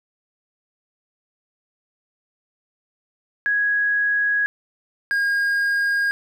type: tone pair in turn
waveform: sine / triangle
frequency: 1661.2 / 1626.1 Hz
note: G#6 / G#6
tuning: 0 / -37 cents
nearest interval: unison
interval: 37 cents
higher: first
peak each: -17 / -16 dBFS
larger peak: second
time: 3.46-4.46 / 5.11-6.11 s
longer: neither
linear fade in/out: 0 ms
effects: none